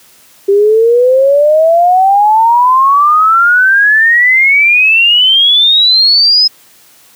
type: exponential sweep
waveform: sine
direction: up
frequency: 392 to 5140 Hz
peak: -4 dBFS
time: 0.48-6.48 s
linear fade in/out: 10 ms
effects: white hiss -43 dBFS RMS until 7.15 s + high-pass 80 Hz 12 dB/octave